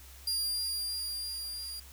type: tone with level ramp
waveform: sawtooth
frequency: 4801 Hz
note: D8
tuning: 37 cents sharp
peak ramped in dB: -26 to -36 dBFS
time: 0.27-1.8 s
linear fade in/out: 5 ms
effects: added 66 Hz sine -51 dBFS peak until 1.92 s + white hiss -54 dBFS RMS until 1.92 s